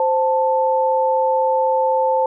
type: tone pair together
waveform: sine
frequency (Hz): 522.2 / 882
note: C5 / A5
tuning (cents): -3 / +4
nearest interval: major sixth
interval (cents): 907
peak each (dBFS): -17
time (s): 0-2.26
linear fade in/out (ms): 2
effects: none